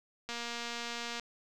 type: click train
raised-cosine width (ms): 0.2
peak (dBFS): -22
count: 215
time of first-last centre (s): 0.29-1.197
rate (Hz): 236
effects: none